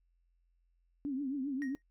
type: tone with vibrato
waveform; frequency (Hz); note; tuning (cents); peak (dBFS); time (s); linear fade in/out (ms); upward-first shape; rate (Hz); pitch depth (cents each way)
sine; 274; C#4; -20; -33; 1.05-1.75; 0; triangle; 7.5; 140
type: tone with exponential decay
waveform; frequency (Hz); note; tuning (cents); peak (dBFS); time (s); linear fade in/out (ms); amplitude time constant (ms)
triangle; 1875; A#6; +10; -38; 1.62-1.82; 0; 42
effects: noise-tail reverb RT60 0.1 s tail -22 dB re dry + added 43 Hz sine -70 dBFS peak until 1.9 s